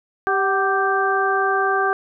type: harmonic tone with a mistuned harmonic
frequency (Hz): 392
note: G4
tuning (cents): 0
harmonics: 1 / 2 / 3 / 4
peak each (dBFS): -22 / -22 / -22 / -22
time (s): 0.27-1.93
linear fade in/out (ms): 0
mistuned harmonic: 2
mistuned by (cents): -53
effects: none